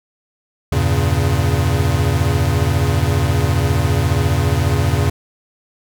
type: chord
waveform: square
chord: E diminished seventh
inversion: none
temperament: equal with one note detuned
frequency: 82.41 / 97.1 / 116.54 / 138.59 Hz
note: E2 / G2 / Bb2 / Db3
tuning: 0 / -16 / 0 / 0 cents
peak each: -19 / -20 / -22 / -20 dBFS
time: 0.72-5.1 s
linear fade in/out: 5 ms
effects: none